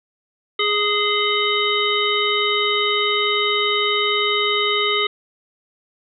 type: harmonic tone with a mistuned harmonic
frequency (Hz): 415.3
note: G#4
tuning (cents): 0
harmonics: 1 / 3 / 5 / 7 / 9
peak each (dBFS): -23 / -23 / -23 / -23 / -23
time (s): 0.59-5.07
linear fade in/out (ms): 5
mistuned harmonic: 7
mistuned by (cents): +76
effects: none